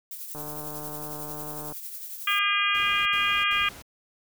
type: noise with tremolo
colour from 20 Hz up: violet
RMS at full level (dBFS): -36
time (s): 0.11-2.39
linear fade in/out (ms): 2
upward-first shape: triangle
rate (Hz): 11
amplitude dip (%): 50
type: click train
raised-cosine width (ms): 1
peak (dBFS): -26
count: 207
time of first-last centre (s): 0.35-1.723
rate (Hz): 150
type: harmonic tone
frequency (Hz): 404.9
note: G#4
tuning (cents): -44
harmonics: 3 / 4 / 5 / 6 / 7 / 8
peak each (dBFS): -27 / -30 / -31 / -26 / -31 / -30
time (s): 2.27-3.69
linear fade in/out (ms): 5
type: noise bursts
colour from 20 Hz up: pink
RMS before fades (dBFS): -44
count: 3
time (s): 2.74-3.824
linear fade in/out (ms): 10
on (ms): 320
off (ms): 62
effects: none